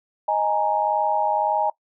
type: chord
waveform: sine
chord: D# suspended fourth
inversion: none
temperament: equal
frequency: 622.3 / 830.6 / 932.3 Hz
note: D#5 / G#5 / A#5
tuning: 0 / 0 / 0 cents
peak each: -25 / -21 / -24 dBFS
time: 0.28-1.7 s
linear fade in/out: 5 ms
effects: noise-tail reverb RT60 0.1 s tail -21 dB re dry